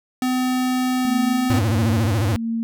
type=tone; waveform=square; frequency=254.3 Hz; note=C4; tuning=49 cents flat; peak=-19 dBFS; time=0.22-1.59 s; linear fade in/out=2 ms
type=tone with tremolo; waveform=sine; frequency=228.3 Hz; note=A#3; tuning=36 cents flat; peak=-20 dBFS; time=1.05-2.63 s; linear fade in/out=0 ms; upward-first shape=sine; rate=1.5 Hz; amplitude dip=75%
type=tone with vibrato; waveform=square; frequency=104.9 Hz; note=G#2; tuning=18 cents sharp; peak=-18 dBFS; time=1.5-2.36 s; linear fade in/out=0 ms; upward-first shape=sine; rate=14 Hz; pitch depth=200 cents each way
effects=none